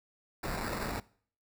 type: noise with sample-and-hold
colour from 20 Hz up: pink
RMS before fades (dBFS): -36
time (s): 0.43-1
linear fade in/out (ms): 5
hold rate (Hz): 3150
effects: noise-tail reverb RT60 0.5 s tail -21 dB re dry